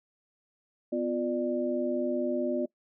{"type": "tone cluster", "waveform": "sine", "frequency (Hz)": [250.6, 350.2, 594], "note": ["B3", "F4", "D5"], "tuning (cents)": [25, 5, 20], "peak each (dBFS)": -31, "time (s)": [0.92, 2.66], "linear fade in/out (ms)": 10, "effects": ["noise-tail reverb RT60 0.1 s tail -21 dB re dry"]}